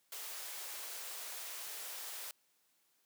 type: high-pass noise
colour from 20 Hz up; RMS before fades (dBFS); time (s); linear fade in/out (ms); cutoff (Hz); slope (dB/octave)
white; -45; 0.12-2.31; 2; 420; 24
effects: white hiss -75 dBFS RMS until 3.05 s + high-pass 150 Hz 12 dB/octave